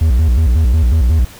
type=tone with vibrato; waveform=triangle; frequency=69.3 Hz; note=C#2; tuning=in tune; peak=-6 dBFS; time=0.01-1.25 s; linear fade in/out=5 ms; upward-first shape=square; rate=5.5 Hz; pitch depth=250 cents each way; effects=pink hiss -37 dBFS RMS until 1.39 s